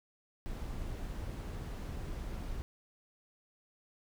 brown noise, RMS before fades -40 dBFS, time 0.46-2.62 s, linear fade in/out 0 ms, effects none

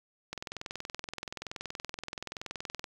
click train, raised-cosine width 0.2 ms, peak -20 dBFS, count 54, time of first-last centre 0.33-2.842 s, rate 21.1 Hz, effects 8-bit

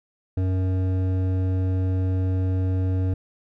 triangle tone with hard clipping, 93.2 Hz, F#2, 13 cents sharp, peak -22 dBFS, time 0.37-3.14 s, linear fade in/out 5 ms, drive 15 dB, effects none

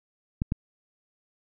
clicks, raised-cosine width 5 ms, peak -13 dBFS, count 2, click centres 0.419 / 0.521 s, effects none

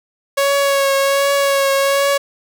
sawtooth tone with vibrato, 554.4 Hz, C#5, in tune, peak -9 dBFS, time 0.37-2.18 s, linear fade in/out 10 ms, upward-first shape triangle, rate 1.3 Hz, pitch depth 25 cents each way, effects none

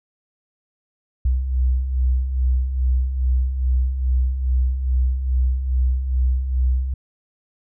sine beating tone pair, 61.74 / 64.14 Hz, B1 / C2, 0 / -34 cents, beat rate 2.4 Hz, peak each -25 / -17 dBFS, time 1.25-6.94 s, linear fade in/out 5 ms, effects none

